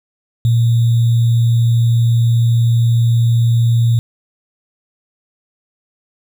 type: tone with sample-and-hold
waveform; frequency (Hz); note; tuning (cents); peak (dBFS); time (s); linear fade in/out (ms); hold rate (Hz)
sine; 116.54; A#2; 0; -9; 0.45-3.99; 0; 3675
effects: none